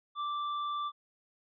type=tone with tanh clipping; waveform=sine; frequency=1173 Hz; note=D6; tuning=2 cents flat; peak=-34 dBFS; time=0.15-0.92 s; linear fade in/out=50 ms; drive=11 dB; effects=resampled to 11025 Hz